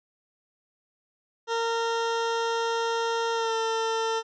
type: tone with pitch glide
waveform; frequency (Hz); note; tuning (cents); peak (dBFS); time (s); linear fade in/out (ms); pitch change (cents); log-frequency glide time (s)
20% pulse; 460 to 450; A#4 to A4; -23 to +39; -20; 1.47-4.23; 50; -38; 3.33-3.54
effects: resampled to 16000 Hz